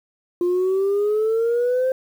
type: exponential sweep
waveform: sine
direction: up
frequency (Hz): 349 to 525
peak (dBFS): -15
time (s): 0.41-1.92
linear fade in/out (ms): 2
effects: tanh soft clip ceiling -15 dBFS + 8-bit